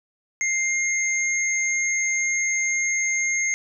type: tone pair together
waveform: sine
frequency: 2100 / 6451 Hz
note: C7 / G8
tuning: +6 / +49 cents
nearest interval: octave + perfect fifth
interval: 1943 cents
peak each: -22 / -25 dBFS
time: 0.41-3.54 s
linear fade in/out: 0 ms
effects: none